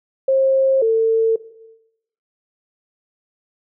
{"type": "tone pair in turn", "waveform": "sine", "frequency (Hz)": [534, 449], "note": ["C5", "A4"], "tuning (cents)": [35, 35], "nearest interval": "minor third", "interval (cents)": 300, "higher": "first", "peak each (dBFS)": -12, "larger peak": "neither", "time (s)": [[0.28, 0.82], [0.82, 1.36]], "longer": "neither", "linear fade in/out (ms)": 5, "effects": ["noise-tail reverb RT60 0.9 s tail -17 dB re dry"]}